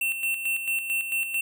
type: tone with tremolo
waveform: square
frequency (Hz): 2700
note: E7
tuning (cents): +41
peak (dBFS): -24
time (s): 0.01-1.41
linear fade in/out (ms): 5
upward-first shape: square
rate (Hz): 4.5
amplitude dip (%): 55
effects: none